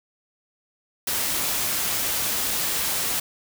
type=noise; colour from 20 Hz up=white; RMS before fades=-25 dBFS; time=1.07-3.2 s; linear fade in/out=5 ms; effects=none